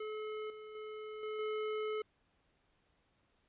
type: tone with level steps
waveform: square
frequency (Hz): 429.8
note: A4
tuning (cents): -41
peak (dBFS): -40 / -48 / -44 / -39 / -36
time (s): 0-2.02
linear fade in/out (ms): 5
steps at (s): 0.5 / 0.75 / 1.23 / 1.39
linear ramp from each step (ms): 2
effects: pink hiss -75 dBFS RMS until 3.48 s + resampled to 8000 Hz